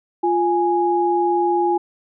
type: tone pair together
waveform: sine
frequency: 349.2 / 830.5 Hz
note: F4 / G#5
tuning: 0 / 0 cents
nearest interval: octave + minor third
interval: 1500 cents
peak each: -18 dBFS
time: 0.23-1.78 s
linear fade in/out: 10 ms
effects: none